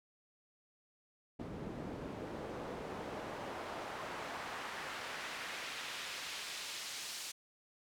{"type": "noise with band-pass filter sweep", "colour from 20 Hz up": "pink", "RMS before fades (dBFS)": -44, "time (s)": [1.39, 7.32], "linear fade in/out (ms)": 10, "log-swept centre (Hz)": [220, 5700], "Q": 0.8, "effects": []}